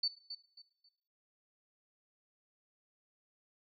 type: tone with echo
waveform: sine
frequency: 4500 Hz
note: C#8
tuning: 25 cents sharp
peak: -29 dBFS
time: 0.03-0.08 s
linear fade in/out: 5 ms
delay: 270 ms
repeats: 3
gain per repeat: -11 dB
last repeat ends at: 0.89 s
effects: noise-tail reverb RT60 0.6 s tail -18 dB re dry